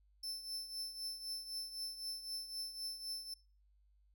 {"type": "tone with tremolo", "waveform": "40% pulse", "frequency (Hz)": 5300, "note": "E8", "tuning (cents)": 9, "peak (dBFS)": -38, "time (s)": [0.23, 3.34], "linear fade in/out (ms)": 5, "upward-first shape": "triangle", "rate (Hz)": 3.9, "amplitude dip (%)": 75, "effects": ["noise-tail reverb RT60 0.4 s tail -24 dB re dry", "added 50 Hz sine -67 dBFS peak until 4.14 s"]}